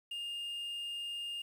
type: tone with quantisation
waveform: triangle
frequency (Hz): 2823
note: F7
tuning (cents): +18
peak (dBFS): -36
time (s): 0.11-1.42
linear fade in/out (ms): 5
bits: 10
effects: none